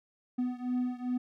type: beating tone pair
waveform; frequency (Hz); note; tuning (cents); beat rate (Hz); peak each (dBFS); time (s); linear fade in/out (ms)
triangle; 248.1 / 250.6; B3 / B3; +8 / +25; 2.5; -30 / -32; 0.38-1.18; 10
effects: none